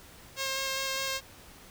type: tone with vibrato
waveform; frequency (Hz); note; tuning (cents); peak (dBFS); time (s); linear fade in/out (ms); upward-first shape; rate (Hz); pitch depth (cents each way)
5% pulse; 536; C5; +42; -19; 0.36-1.21; 50; square; 4.9; 9
effects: pink hiss -52 dBFS RMS until 1.7 s